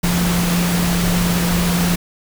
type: tone in noise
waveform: sine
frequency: 174.61 Hz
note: F3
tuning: in tune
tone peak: -16 dBFS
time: 0.03-1.96 s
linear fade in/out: 10 ms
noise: pink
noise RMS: -21 dBFS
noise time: 0.03-1.96 s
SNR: +2 dB
effects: none

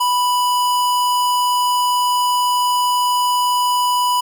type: tone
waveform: square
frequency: 987.8 Hz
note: B5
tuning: in tune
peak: -15 dBFS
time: 0-4.21 s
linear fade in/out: 10 ms
effects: none

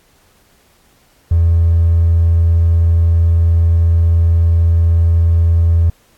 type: tone with hard clipping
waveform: triangle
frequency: 83.7 Hz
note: E2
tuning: 27 cents sharp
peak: -8 dBFS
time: 1.31-5.9 s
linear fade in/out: 5 ms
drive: 3 dB
effects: pink hiss -53 dBFS RMS until 6.17 s + AAC 64 kbps

